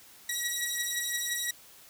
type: beating tone pair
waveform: 10% pulse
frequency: 1916 / 1921.8 Hz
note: A#6 / B6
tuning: +47 / -48 cents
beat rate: 5.8 Hz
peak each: -25 / -23 dBFS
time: 0.29-1.51 s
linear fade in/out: 5 ms
effects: white hiss -54 dBFS RMS until 1.89 s

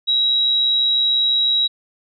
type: tone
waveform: sine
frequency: 3858 Hz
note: B7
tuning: 41 cents flat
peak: -14 dBFS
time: 0.07-1.68 s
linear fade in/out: 20 ms
effects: none

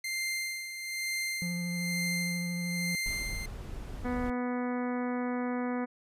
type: tone with tremolo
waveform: sawtooth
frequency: 2093 Hz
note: C7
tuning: in tune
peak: -27 dBFS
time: 0.04-3.46 s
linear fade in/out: 5 ms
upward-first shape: sine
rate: 1.1 Hz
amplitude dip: 60%
type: tone with vibrato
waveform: triangle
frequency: 174.1 Hz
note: F3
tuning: 5 cents flat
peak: -30 dBFS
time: 1.42-2.95 s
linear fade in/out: 0 ms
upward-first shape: sine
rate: 13 Hz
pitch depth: 16 cents each way
type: noise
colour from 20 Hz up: brown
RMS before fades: -39 dBFS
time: 3.06-4.3 s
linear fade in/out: 2 ms
type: harmonic tone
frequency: 246.9 Hz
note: B3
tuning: in tune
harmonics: 1 / 2 / 3 / 4 / 5 / 6 / 7 / 8 / 9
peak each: -31 / -37 / -41 / -43 / -45 / -47 / -48 / -49 / -50 dBFS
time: 4.04-5.86 s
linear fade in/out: 20 ms
effects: resampled to 32000 Hz

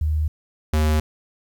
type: tone pair in turn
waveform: sine / square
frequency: 77 / 77 Hz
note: D#2 / D#2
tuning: -17 / -17 cents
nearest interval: unison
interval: 0 cents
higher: neither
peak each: -18 / -17 dBFS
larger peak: second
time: 0.01-0.28 / 0.73-1 s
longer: neither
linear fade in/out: 5 ms
effects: 9-bit

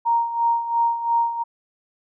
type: tone with tremolo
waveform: sine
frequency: 932.3 Hz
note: A#5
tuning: in tune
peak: -15 dBFS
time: 0.05-1.44 s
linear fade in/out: 20 ms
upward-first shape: sine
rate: 2.9 Hz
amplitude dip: 70%
effects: none

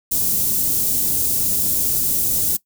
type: band-stop noise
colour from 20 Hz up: white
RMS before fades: -19 dBFS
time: 0.11-2.57 s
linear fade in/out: 10 ms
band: 300 to 8400 Hz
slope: 12 dB/octave
effects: noise-tail reverb RT60 0.1 s tail -19 dB re dry

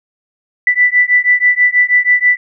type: beating tone pair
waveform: sine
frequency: 1975.5 / 1981.7 Hz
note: B6 / B6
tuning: 0 / +5 cents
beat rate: 6.2 Hz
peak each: -11 dBFS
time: 0.67-2.37 s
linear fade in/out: 2 ms
effects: none

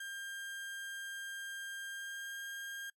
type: tone with pitch glide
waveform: 35% pulse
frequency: 1599 to 1609.2 Hz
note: G6 to G6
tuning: +34 to +45 cents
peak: -40 dBFS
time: 0-2.9 s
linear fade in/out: 5 ms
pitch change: +11 cents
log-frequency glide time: 1.88-2.41 s
effects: noise-tail reverb RT60 0.1 s tail -22 dB re dry

